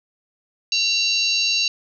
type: harmonic tone with a mistuned harmonic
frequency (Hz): 918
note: A#5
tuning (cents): -27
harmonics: 3 / 4 / 5 / 6 / 7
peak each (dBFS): -22 / -22 / -23 / -29 / -30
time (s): 0.72-1.68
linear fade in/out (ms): 2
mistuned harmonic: 4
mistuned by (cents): +130
effects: none